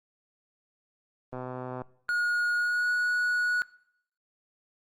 click train, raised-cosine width 1 ms, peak -23 dBFS, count 63, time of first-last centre 1.33-1.818 s, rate 127 Hz
triangle tone with pitch glide, 1441 to 1462.8 Hz, F#6 to F#6, -46 to -20 cents, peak -23 dBFS, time 2.09-3.62 s, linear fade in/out 0 ms, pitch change +26 cents, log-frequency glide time 2.55-2.91 s
effects noise-tail reverb RT60 0.7 s tail -21 dB re dry + Opus 32 kbps

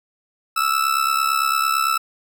40% pulse tone with amplitude modulation, 1315 Hz, E6, 5 cents flat, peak -13 dBFS, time 0.56-1.98 s, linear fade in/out 10 ms, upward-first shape sine, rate 68.9 Hz, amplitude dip 75%, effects none

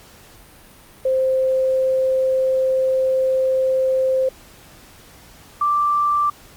sine tone pair in turn, 523.3 / 1174.8 Hz, C5 / D6, 0 / 0 cents, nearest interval octave + major second, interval 1400 cents, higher second, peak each -15 dBFS, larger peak neither, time 1.05-4.29 / 5.61-6.3 s, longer first, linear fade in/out 5 ms, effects pink hiss -46 dBFS RMS until 6.56 s + Opus 48 kbps

